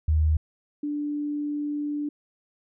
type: tone pair in turn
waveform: sine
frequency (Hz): 77.78 / 293.7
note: D#2 / D4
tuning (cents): 0 / 0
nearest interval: octave + major seventh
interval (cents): 2300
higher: second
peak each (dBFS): -18 / -26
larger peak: first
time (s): 0.08-0.37 / 0.83-2.09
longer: second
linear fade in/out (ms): 5
effects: none